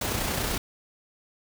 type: noise with amplitude modulation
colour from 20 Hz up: pink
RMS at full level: -27 dBFS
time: 0.01-0.58 s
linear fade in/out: 5 ms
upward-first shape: sine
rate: 30.4 Hz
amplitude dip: 35%
effects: none